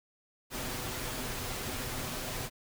pink noise with comb filter, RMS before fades -37 dBFS, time 0.5-2.5 s, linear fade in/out 50 ms, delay 7.9 ms, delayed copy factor +0.5, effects none

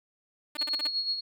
5% pulse tone bursts, 298.6 Hz, D4, 29 cents sharp, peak -24 dBFS, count 6, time 0.55-0.872 s, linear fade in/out 5 ms, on 22 ms, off 38 ms
sine tone with tremolo, 4316 Hz, C#8, 47 cents flat, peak -25 dBFS, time 0.58-1.21 s, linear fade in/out 20 ms, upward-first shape sine, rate 8.1 Hz, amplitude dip 60%
effects none

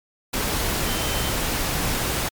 sine tone in noise, 3088 Hz, G7, 27 cents flat, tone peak -33 dBFS, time 0.86-1.32 s, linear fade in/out 10 ms, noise pink, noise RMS -24 dBFS, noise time 0.33-2.29 s, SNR -12 dB, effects MP3 96 kbps

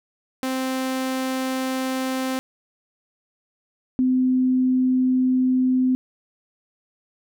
sawtooth / sine tone pair in turn, 261 / 256.1 Hz, C4 / C4, -4 / -37 cents, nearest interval unison, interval 33 cents, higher first, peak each -19 / -16 dBFS, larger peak second, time 0.43-2.39 / 3.99-5.95 s, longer neither, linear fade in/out 0 ms, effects none

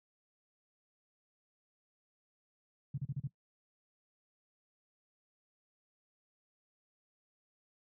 sine tone bursts, 138.59 Hz, C#3, in tune, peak -33 dBFS, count 5, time 2.94-3.273 s, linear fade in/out 5 ms, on 37 ms, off 37 ms, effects noise-tail reverb RT60 0.1 s tail -19 dB re dry + high-pass 80 Hz 12 dB/octave

